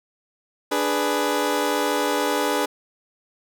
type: chord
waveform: 20% pulse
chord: G# diminished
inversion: second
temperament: equal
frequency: 293.7 / 415.3 / 493.9 Hz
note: D4 / G#4 / B4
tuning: 0 / 0 / 0 cents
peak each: -20 dBFS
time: 0.71-2.66 s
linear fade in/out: 10 ms
effects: none